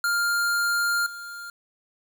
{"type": "tone with level steps", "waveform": "square", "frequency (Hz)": 1402, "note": "F6", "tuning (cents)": 6, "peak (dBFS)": [-22, -36], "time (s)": [0.04, 1.5], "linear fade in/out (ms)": 2, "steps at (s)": 1.06, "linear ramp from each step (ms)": 5, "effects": ["9-bit"]}